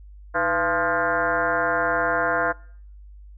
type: tone with frequency modulation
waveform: sine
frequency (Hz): 1046.5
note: C6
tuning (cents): 0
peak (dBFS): -19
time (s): 0.34-2.53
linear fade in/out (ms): 20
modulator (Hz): 183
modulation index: 3.4
effects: noise-tail reverb RT60 0.6 s tail -24 dB re dry + added 50 Hz sine -41 dBFS peak until 3.37 s